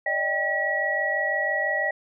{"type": "tone cluster", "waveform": "sine", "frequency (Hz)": [580, 626, 788, 1924], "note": ["D5", "D#5", "G5", "B6"], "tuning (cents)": [-22, 10, 9, -46], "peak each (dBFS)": [-31, -30, -31, -24], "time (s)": [0.06, 1.91], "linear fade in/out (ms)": 5, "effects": []}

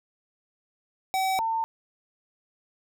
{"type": "tone pair in turn", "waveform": ["square", "sine"], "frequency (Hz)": [762, 901.4], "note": ["G5", "A5"], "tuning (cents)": [-49, 42], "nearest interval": "minor third", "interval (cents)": 291, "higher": "second", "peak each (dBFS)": -24, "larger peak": "neither", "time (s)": [[1.14, 1.39], [1.39, 1.64]], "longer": "neither", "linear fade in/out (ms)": 0, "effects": []}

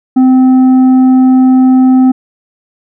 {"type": "tone with tanh clipping", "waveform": "triangle", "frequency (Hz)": 258.2, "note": "C4", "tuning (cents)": -23, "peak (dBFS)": -4, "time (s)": [0.16, 2.12], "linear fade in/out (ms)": 10, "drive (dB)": 10, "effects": []}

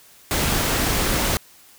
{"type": "noise", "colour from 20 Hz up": "pink", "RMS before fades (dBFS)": -21, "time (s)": [0.31, 1.37], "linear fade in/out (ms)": 0, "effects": ["white hiss -50 dBFS RMS until 1.78 s"]}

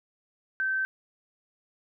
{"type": "tone", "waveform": "sine", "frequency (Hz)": 1547, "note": "G6", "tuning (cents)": -23, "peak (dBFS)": -25, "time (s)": [0.6, 0.85], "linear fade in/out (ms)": 0, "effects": []}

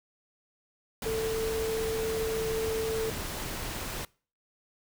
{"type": "tone in noise", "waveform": "sine", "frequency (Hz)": 444.6, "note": "A4", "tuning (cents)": 18, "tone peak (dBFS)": -28, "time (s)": [1.06, 3.1], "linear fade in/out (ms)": 2, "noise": "pink", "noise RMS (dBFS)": -36, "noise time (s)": [1.02, 4.05], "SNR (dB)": 5, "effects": ["noise-tail reverb RT60 0.4 s tail -24 dB re dry"]}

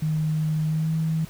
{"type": "tone with pitch glide", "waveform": "sine", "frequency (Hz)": [155.56, 159.84], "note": ["D#3", "D#3"], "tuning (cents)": [0, 47], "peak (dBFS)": -21, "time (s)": [0.02, 1.25], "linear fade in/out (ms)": 5, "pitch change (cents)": 47, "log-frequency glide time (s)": [0.66, 0.92], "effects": ["pink hiss -46 dBFS RMS until 1.29 s"]}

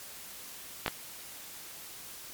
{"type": "clicks", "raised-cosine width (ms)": 0.3, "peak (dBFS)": -12, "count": 2, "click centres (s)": [0.862, 0.88], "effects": ["white hiss -46 dBFS RMS until 2.33 s", "MP3 96 kbps"]}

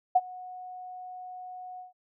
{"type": "tone with ADSR envelope", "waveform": "sine", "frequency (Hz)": 733, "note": "F#5", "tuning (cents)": -16, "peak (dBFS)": -15, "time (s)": [0.15, 1.93], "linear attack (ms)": 10, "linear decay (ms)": 40, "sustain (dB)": -24, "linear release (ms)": 140, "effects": []}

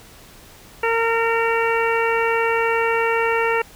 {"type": "harmonic tone", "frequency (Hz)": 457.9, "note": "A#4", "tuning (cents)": -31, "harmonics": [1, 2, 3, 4, 5, 6], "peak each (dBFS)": [-20, -23, -25, -26, -27, -28], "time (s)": [0.83, 3.62], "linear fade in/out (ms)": 5, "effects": ["pink hiss -45 dBFS RMS until 3.75 s"]}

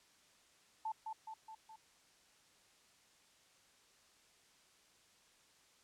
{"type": "tone with echo", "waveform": "sine", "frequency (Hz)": 880, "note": "A5", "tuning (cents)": 0, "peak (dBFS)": -37, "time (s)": [0.85, 0.92], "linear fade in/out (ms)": 5, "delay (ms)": 210, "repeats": 4, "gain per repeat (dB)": -4, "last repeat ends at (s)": 1.76, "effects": ["white hiss -68 dBFS RMS until 5.83 s", "low-pass 8000 Hz 12 dB/octave"]}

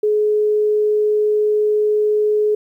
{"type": "tone", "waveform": "sine", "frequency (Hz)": 422.9, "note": "G#4", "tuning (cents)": 31, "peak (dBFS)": -13, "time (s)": [0.03, 2.55], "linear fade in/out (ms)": 5, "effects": ["9-bit"]}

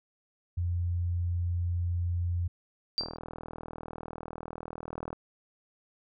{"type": "tone", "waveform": "sine", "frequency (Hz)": 87.31, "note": "F2", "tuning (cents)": 0, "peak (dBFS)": -27, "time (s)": [0.57, 2.48], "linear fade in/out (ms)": 10}
{"type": "tone with exponential decay", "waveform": "sine", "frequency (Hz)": 4699, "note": "D8", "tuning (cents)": 0, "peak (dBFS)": -24, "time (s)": [2.98, 3.17], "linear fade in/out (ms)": 0, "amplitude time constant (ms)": 40}
{"type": "click train", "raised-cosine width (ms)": 1, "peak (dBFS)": -23, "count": 86, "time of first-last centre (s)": [3.01, 5.13], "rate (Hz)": 40.1}
{"effects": []}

